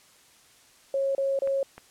sine tone bursts, 546 Hz, C#5, 26 cents flat, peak -23 dBFS, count 3, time 0.94-1.63 s, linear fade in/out 2 ms, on 210 ms, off 30 ms
clicks, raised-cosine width 0.5 ms, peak -27 dBFS, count 2, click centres 1.474 / 1.78 s
effects white hiss -57 dBFS RMS until 1.9 s + low-pass 10000 Hz 12 dB/octave

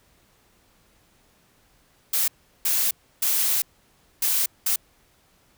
blue noise bursts at uneven times, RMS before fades -22 dBFS, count 5, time 2.13-2.28 / 2.65-2.91 / 3.22-3.62 / 4.22-4.46 / 4.66-4.76 s, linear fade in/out 5 ms, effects pink hiss -61 dBFS RMS until 5.57 s

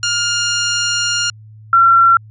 10% pulse / sine tone pair in turn, 1411 / 1361.4 Hz, F6 / F6, +17 / -45 cents, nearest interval minor second, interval 62 cents, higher first, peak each -6 dBFS, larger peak neither, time 0.03-1.3 / 1.73-2.17 s, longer first, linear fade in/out 2 ms, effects added 108 Hz sine -36 dBFS peak until 2.3 s + resampled to 16000 Hz

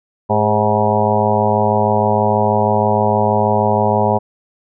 harmonic tone with a mistuned harmonic, 106.3 Hz, G#2, 41 cents sharp, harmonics 1 / 2 / 4 / 5 / 6 / 7 / 8 / 9, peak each -20 / -20 / -20 / -20 / -20 / -20 / -20 / -20 dBFS, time 0.29-4.19 s, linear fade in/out 20 ms, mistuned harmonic 4, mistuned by -64 cents, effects none

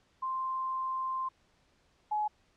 sine tone pair in turn, 1046.5 / 845.6 Hz, C6 / G#5, 0 / +31 cents, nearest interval major third, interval 369 cents, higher first, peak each -31 / -28 dBFS, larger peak second, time 0.22-1.29 / 2.11-2.28 s, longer first, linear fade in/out 10 ms, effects pink hiss -69 dBFS RMS until 2.56 s + low-pass 6000 Hz 12 dB/octave

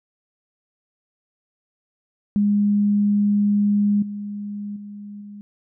sine tone with level steps, 205.1 Hz, G#3, 21 cents flat, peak -15 / -27 / -33 / -35 dBFS, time 2.36-5.41 s, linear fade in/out 0 ms, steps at 4.02 / 4.76 / 5.21 s, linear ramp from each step 5 ms, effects none

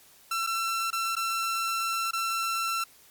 sawtooth tone with dropouts, 1346 Hz, E6, 36 cents sharp, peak -23 dBFS, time 0.31-2.84 s, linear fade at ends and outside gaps 5 ms, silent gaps 0.466-0.471 / 0.905-0.928 / 1.154-1.165 / 2.11-2.132 s, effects white hiss -56 dBFS RMS until 3.1 s + MP3 96 kbps

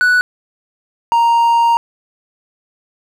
triangle tone pair in turn, 1480 / 932.3 Hz, F#6 / A#5, 0 / 0 cents, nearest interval minor sixth, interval 800 cents, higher first, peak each -7 dBFS, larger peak neither, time 0.01-0.21 / 1.12-1.77 s, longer second, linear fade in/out 0 ms, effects none

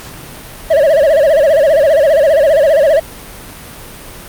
triangle tone with vibrato, 597 Hz, D5, 28 cents sharp, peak -4 dBFS, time 0.7-3 s, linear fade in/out 10 ms, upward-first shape sine, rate 15 Hz, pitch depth 170 cents each way, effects pink hiss -31 dBFS RMS until 4.28 s + Opus 48 kbps

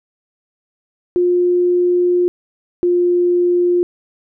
sine tone pair in turn, 355.3 / 353 Hz, F4 / F4, +30 / +19 cents, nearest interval unison, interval 11 cents, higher first, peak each -11 dBFS, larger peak neither, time 1.16-2.28 / 2.83-3.83 s, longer first, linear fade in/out 0 ms, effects none

